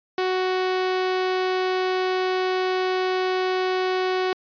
sawtooth tone, 371.1 Hz, F#4, 5 cents sharp, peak -17 dBFS, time 0.18-4.33 s, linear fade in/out 2 ms, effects resampled to 11025 Hz

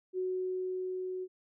sine tone with level ramp, 370 Hz, F#4, in tune, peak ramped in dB -30 to -35 dBFS, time 0.13-1.28 s, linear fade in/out 50 ms, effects none

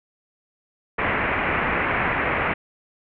white low-pass noise, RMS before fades -23 dBFS, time 0.98-2.54 s, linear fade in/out 10 ms, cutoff 2400 Hz, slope 48 dB/octave, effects none

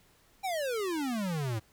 square exponential sweep, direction down, 803 to 104.7 Hz, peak -31 dBFS, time 0.43-1.6 s, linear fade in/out 20 ms, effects pink hiss -64 dBFS RMS until 1.72 s

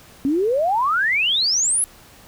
sine exponential sweep, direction up, 262.9 to 11170 Hz, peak -16 dBFS, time 0.25-1.84 s, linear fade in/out 0 ms, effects pink hiss -47 dBFS RMS until 2.27 s

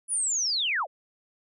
sine linear sweep, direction down, 10040 to 466.2 Hz, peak -24 dBFS, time 0.08-0.87 s, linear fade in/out 50 ms, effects none

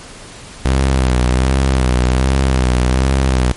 sawtooth tone with vibrato, 64.3 Hz, C2, 30 cents flat, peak -7 dBFS, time 0.65-3.52 s, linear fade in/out 0 ms, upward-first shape sine, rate 1.3 Hz, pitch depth 69 cents each way, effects pink hiss -35 dBFS RMS until 3.56 s + MP3 48 kbps

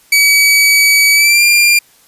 sawtooth tone with pitch glide, 2277 to 2392 Hz, C#7 to D7, +46 to +31 cents, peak -3 dBFS, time 0.12-1.79 s, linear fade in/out 5 ms, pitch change +85 cents, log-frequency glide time 1.13-1.43 s, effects white hiss -48 dBFS RMS until 2.07 s + resampled to 32000 Hz

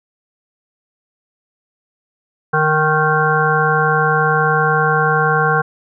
harmonic tone with a mistuned harmonic, 155.1 Hz, D#3, 5 cents flat, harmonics 1 / 3 / 5 / 7 / 9 / 10, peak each -19 / -19 / -19 / -19 / -19 / -19 dBFS, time 2.53-5.62 s, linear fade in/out 10 ms, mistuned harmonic 1, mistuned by -18 cents, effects none

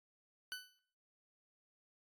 20% pulse tone with exponential decay, 1500 Hz, F#6, 23 cents sharp, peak -34 dBFS, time 0.52-0.79 s, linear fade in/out 0 ms, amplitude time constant 58 ms, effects noise-tail reverb RT60 0.6 s tail -21 dB re dry + AAC 64 kbps

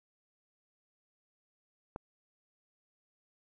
click, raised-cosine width 1 ms, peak -25 dBFS, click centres 1.961 s, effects none

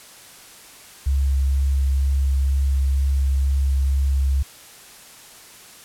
sine tone with vibrato, 68.2 Hz, C#2, 28 cents flat, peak -16 dBFS, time 1.06-4.43 s, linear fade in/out 10 ms, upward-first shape sine, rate 2.1 Hz, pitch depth 11 cents each way, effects white hiss -44 dBFS RMS until 5.84 s + low-pass 12000 Hz 12 dB/octave

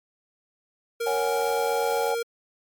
square tone, 466.2 Hz, A#4, in tune, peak -26 dBFS, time 1-2.23 s, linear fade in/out 10 ms
white noise, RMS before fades -42 dBFS, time 1.06-2.12 s, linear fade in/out 5 ms
sine chord, C# suspended fourth, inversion none, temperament equal with one note detuned, 554.4 / 747.3 / 830.6 Hz, C#5 / F#5 / G#5, 0 / +17 / 0 cents, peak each -29 / -30 / -28 dBFS, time 1.06-2.15 s, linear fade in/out 10 ms
effects MP3 96 kbps

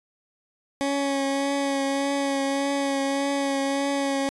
20% pulse tone with vibrato, 277 Hz, C#4, 1 cent flat, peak -18 dBFS, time 0.81-4.29 s, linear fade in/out 0 ms, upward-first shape triangle, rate 1.7 Hz, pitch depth 23 cents each way, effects resampled to 24000 Hz

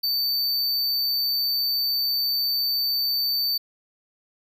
square tone, 4567 Hz, D8, 49 cents flat, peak -22 dBFS, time 0.03-3.58 s, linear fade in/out 10 ms, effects none

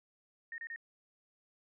sine tone bursts, 1842 Hz, A#6, 21 cents flat, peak -40 dBFS, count 3, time 0.52-0.761 s, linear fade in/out 2 ms, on 61 ms, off 29 ms, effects none

